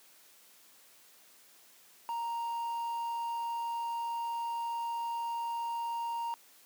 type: tone with quantisation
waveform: triangle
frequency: 932.3 Hz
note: A#5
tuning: in tune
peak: -31 dBFS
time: 2.09-6.34 s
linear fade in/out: 0 ms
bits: 9
effects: white hiss -60 dBFS RMS until 6.65 s + high-pass 200 Hz 12 dB/octave